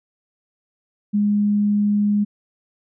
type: tone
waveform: sine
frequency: 206.4 Hz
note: G#3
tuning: 10 cents flat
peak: -15 dBFS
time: 1.13-2.25 s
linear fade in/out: 20 ms
effects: none